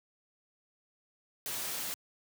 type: noise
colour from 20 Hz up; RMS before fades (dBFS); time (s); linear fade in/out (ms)
white; -37; 1.46-1.94; 0
effects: high-pass 100 Hz 12 dB/octave